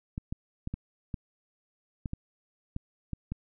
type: clicks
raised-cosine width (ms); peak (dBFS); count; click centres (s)
5; -21; 10; 0.179 / 0.325 / 0.674 / 0.74 / 1.142 / 2.058 / 2.134 / 2.764 / 3.133 / 3.32
effects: none